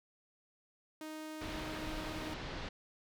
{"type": "tone", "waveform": "sawtooth", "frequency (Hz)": 311.1, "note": "D#4", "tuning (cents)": 0, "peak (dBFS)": -39, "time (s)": [1.01, 2.34], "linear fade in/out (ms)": 2}
{"type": "low-pass noise", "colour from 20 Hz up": "pink", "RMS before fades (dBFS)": -43, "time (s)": [1.41, 2.69], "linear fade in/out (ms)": 5, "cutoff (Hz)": 4600, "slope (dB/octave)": 24}
{"effects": []}